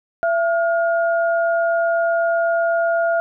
sine tone pair together, 672 / 1424 Hz, E5 / F6, +33 / +33 cents, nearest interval octave + minor second, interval 1300 cents, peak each -16 / -23 dBFS, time 0.23-3.2 s, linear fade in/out 0 ms, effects none

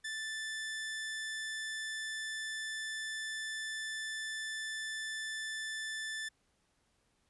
sawtooth tone, 1760 Hz, A6, in tune, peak -34 dBFS, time 0.04-6.29 s, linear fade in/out 10 ms, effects pink hiss -75 dBFS RMS until 7.29 s + resampled to 24000 Hz

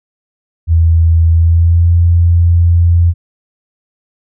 sine tone with pitch glide, 82.41 to 85.56 Hz, E2 to F2, 0 to -35 cents, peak -5 dBFS, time 0.67-3.14 s, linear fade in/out 50 ms, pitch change +65 cents, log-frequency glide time 1.31-1.9 s, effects none

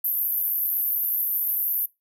pink band-pass noise, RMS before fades -25 dBFS, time 0.04-1.86 s, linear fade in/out 5 ms, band 12000 to 14000 Hz, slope 96 dB/octave, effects noise-tail reverb RT60 0.2 s tail -22 dB re dry

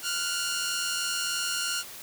10% pulse tone pair together, 1396.9 / 1480 Hz, F6 / F#6, 0 / 0 cents, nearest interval minor second, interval 100 cents, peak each -21 / -25 dBFS, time 0.02-1.84 s, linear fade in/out 50 ms, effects white hiss -43 dBFS RMS until 2.02 s

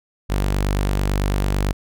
sawtooth tone, 49 Hz, G1, in tune, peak -14 dBFS, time 0.29-1.73 s, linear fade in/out 20 ms, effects none

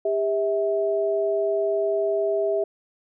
sine tone pair together, 400.5 / 649 Hz, G4 / E5, +37 / -27 cents, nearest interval minor sixth, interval 836 cents, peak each -23 dBFS, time 0.05-2.64 s, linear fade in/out 5 ms, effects none

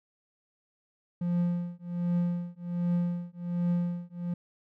triangle tone with tremolo, 174.61 Hz, F3, in tune, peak -21 dBFS, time 1.21-4.34 s, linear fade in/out 5 ms, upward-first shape triangle, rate 1.3 Hz, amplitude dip 100%, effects none

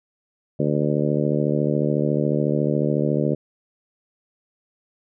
harmonic tone, 74 Hz, D2, 14 cents sharp, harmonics 2 / 3 / 4 / 5 / 6 / 7 / 8, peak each -23 / -25 / -26 / -27 / -28 / -28 / -29 dBFS, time 0.59-3.35 s, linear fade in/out 10 ms, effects none

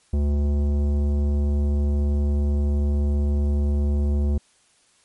triangle tone with tanh clipping, 72.3 Hz, D2, 27 cents flat, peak -20 dBFS, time 0.13-4.38 s, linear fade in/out 5 ms, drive 18 dB, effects white hiss -60 dBFS RMS until 5.04 s + MP3 48 kbps

